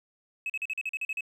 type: tone bursts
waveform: triangle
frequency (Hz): 2575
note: E7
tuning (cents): -41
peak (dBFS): -26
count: 10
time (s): 0.46-1.208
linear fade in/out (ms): 2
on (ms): 37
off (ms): 42
effects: tanh soft clip ceiling -25 dBFS